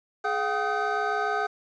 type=tone cluster; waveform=triangle; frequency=420.2 / 713 / 780 / 1253 / 1532 Hz; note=G#4 / F5 / G5 / D#6 / G6; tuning=+20 / +36 / -9 / +12 / -40 cents; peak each=-29 dBFS; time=0.24-1.47 s; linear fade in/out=10 ms; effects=resampled to 16000 Hz + 9-bit